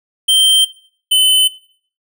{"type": "tone pair in turn", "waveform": "square", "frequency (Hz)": [3134, 3034], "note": ["G7", "F#7"], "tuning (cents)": [-1, 43], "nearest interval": "minor second", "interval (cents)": 56, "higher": "first", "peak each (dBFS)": -9, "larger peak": "neither", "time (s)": [[0.28, 0.65], [1.11, 1.48]], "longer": "neither", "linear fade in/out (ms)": 10, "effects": ["noise-tail reverb RT60 0.5 s tail -17 dB re dry"]}